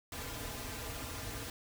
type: noise with comb filter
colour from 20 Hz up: pink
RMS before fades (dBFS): -42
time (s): 0.12-1.5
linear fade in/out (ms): 2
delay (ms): 5.4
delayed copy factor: -0.95
effects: none